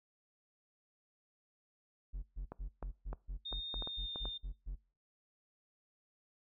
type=tone bursts; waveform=triangle; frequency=44.91 Hz; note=F1; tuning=49 cents sharp; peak=-36 dBFS; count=12; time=2.13-4.76 s; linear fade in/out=20 ms; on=100 ms; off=130 ms
type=clicks; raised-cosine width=1 ms; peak=-30 dBFS; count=9; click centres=2.52 / 2.827 / 3.13 / 3.527 / 3.742 / 3.823 / 3.874 / 4.159 / 4.255 s
type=tone with pitch glide; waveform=sine; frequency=3671 to 3627 Hz; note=A#7 to A#7; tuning=-27 to -48 cents; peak=-40 dBFS; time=3.45-4.38 s; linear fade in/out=10 ms; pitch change=-21 cents; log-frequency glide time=3.74-4.2 s
effects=noise-tail reverb RT60 0.4 s tail -23 dB re dry